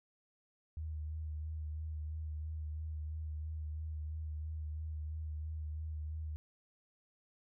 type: tone with vibrato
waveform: sine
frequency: 77.5 Hz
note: D#2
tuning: 6 cents flat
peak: -38 dBFS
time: 0.77-6.36 s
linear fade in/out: 0 ms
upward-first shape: sine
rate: 3 Hz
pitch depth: 29 cents each way
effects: none